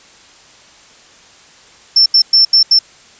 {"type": "tone bursts at uneven times", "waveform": "sine", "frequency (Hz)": 5370, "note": "E8", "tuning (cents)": 31, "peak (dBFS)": -5, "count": 5, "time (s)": [[1.96, 2.06], [2.14, 2.22], [2.33, 2.45], [2.53, 2.63], [2.71, 2.79]], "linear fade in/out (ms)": 5, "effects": ["white hiss -43 dBFS RMS until 3.19 s", "resampled to 16000 Hz"]}